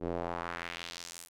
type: tone with band-pass filter sweep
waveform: square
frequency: 42.82 Hz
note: F1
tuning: 33 cents flat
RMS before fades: -39 dBFS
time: 0-1.29 s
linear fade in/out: 50 ms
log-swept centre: 370 to 11000 Hz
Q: 1.5
effects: none